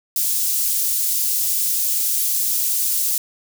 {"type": "high-pass noise", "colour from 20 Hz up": "white", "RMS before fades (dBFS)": -20, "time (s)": [0.16, 3.18], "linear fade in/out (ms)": 2, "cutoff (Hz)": 6500, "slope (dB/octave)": 12, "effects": []}